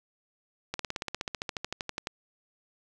slowing click train, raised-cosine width 0.2 ms, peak -15 dBFS, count 20, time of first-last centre 0.74-2.071 s, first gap 53 ms, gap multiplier 1.03, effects none

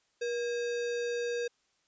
sine tone with sample-and-hold, 477.4 Hz, A#4, 41 cents sharp, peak -30 dBFS, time 0.21-1.48 s, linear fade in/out 10 ms, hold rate 2100 Hz, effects white hiss -73 dBFS RMS until 1.87 s + resampled to 16000 Hz

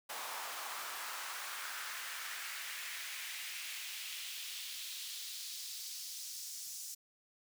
pink noise with high-pass filter sweep, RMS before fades -44 dBFS, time 0.09-6.95 s, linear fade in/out 10 ms, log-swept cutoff 830 to 6400 Hz, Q 1.7, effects none

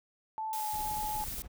sine tone with pitch glide, 876 to 851.1 Hz, A5 to G#5, -8 to +42 cents, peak -33 dBFS, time 0.38-1.24 s, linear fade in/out 0 ms, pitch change -50 cents, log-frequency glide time 0.53-0.66 s
blue noise, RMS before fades -40 dBFS, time 0.53-1.42 s, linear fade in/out 0 ms
brown noise with tremolo, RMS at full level -43 dBFS, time 0.73-1.48 s, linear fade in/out 10 ms, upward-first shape square, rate 17 Hz, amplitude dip 50%
effects none

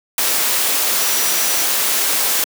sine tone in noise, 5850 Hz, F#8, 21 cents flat, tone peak -26 dBFS, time 1-1.63 s, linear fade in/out 2 ms, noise white, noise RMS -17 dBFS, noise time 0.18-2.44 s, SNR -12 dB, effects high-pass 300 Hz 12 dB/octave

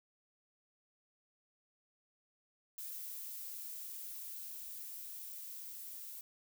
violet noise with level ramp, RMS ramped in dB -45 to -48 dBFS, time 2.78-6.21 s, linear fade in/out 2 ms, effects none

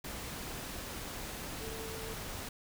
sine tone in noise, 445.3 Hz, A4, 21 cents sharp, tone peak -44 dBFS, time 1.61-2.14 s, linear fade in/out 5 ms, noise pink, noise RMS -42 dBFS, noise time 0.04-2.49 s, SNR -5 dB, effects none

